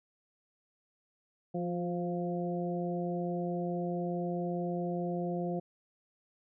harmonic tone with a mistuned harmonic, 174.61 Hz, F3, in tune, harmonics 1 / 2 / 3 / 4, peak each -34 / -37 / -39 / -40 dBFS, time 1.54-5.6 s, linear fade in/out 10 ms, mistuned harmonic 2, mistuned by +23 cents, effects none

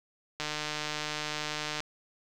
click train, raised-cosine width 0.2 ms, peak -16 dBFS, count 213, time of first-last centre 0.4-1.804 s, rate 151 Hz, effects none

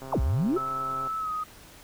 click train, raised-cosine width 1 ms, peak -27 dBFS, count 141, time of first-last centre 0.02-1.073 s, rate 133 Hz
sine exponential two-way sweep, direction down then up, 1348 to 55 to 409.6 Hz, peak -22 dBFS, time 0.12-0.58 s, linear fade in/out 10 ms, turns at 0.21 s
sine tone with pitch glide, 1308 to 1251.8 Hz, E6 to D#6, -14 to +10 cents, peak -28 dBFS, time 0.56-1.44 s, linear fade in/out 10 ms, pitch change -76 cents, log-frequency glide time 1.18-1.31 s
effects pink hiss -50 dBFS RMS until 1.83 s

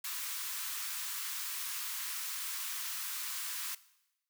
white high-pass noise, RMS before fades -39 dBFS, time 0.04-3.75 s, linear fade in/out 5 ms, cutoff 980 Hz, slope 48 dB/octave, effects noise-tail reverb RT60 0.9 s tail -18 dB re dry

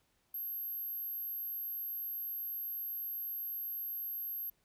sine tone, 12544 Hz, G9, in tune, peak -37 dBFS, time 0.34-4.5 s, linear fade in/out 5 ms, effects pink hiss -75 dBFS RMS until 4.64 s

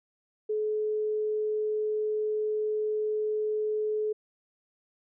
sine tone, 427.7 Hz, A4, 49 cents flat, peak -26 dBFS, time 0.49-4.13 s, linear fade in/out 10 ms, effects none

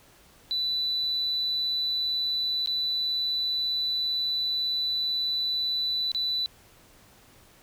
sine tone with dropouts, 3979 Hz, B7, 12 cents sharp, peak -24 dBFS, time 0.51-6.46 s, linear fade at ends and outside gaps 0 ms, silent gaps 2.66-2.673 / 6.117-6.148 s, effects tanh soft clip ceiling -20 dBFS + pink hiss -56 dBFS RMS until 7.62 s

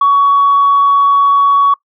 sine tone, 1123 Hz, C#6, 22 cents sharp, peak -5 dBFS, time 0.01-1.74 s, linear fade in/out 5 ms, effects noise-tail reverb RT60 0.1 s tail -23 dB re dry + tanh soft clip ceiling -2 dBFS

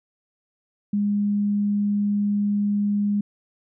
sine tone, 204.8 Hz, G#3, 24 cents flat, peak -19 dBFS, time 0.93-3.21 s, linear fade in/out 5 ms, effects none

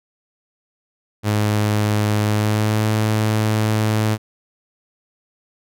sawtooth tone with pitch glide, 105.4 to 108.36 Hz, G#2 to A2, +26 to -26 cents, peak -12 dBFS, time 1.23-4.18 s, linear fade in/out 50 ms, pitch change +48 cents, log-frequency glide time 2.26-2.87 s, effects none

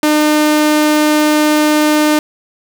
sawtooth tone, 302.7 Hz, D#4, 48 cents flat, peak -5 dBFS, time 0.03-2.19 s, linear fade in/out 2 ms, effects none

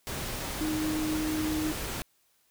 sine tone in noise, 310 Hz, D#4, 6 cents flat, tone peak -28 dBFS, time 0.61-1.72 s, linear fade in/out 0 ms, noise pink, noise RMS -35 dBFS, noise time 0.07-2.02 s, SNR +4 dB, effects white hiss -69 dBFS RMS until 2.5 s

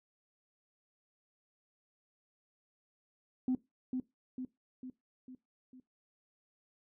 sine tone with echo, 255.7 Hz, C4, 40 cents flat, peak -27 dBFS, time 3.48-3.55 s, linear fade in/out 2 ms, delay 450 ms, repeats 5, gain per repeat -5 dB, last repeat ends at 5.8 s, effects noise-tail reverb RT60 0.2 s tail -19 dB re dry + tanh soft clip ceiling -25 dBFS

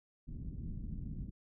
pink low-pass noise, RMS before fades -42 dBFS, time 0.27-1.31 s, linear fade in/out 20 ms, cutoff 230 Hz, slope 24 dB/octave, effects none

